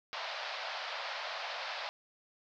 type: band-pass noise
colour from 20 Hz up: pink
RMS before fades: -40 dBFS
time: 0.13-1.89 s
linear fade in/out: 0 ms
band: 580 to 5000 Hz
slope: 48 dB/octave
effects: none